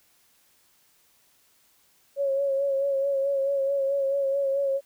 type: tone with vibrato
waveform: sine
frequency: 551 Hz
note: C#5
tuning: 11 cents flat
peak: -22 dBFS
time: 2.16-4.81 s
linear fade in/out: 50 ms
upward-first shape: sine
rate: 4.6 Hz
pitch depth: 34 cents each way
effects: white hiss -63 dBFS RMS until 4.85 s